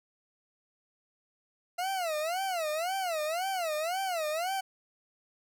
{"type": "tone with vibrato", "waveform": "40% pulse", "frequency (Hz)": 686, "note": "F5", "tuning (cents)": -31, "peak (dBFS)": -29, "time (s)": [1.78, 4.61], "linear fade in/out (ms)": 10, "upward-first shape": "sine", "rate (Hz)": 1.9, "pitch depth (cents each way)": 220, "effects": []}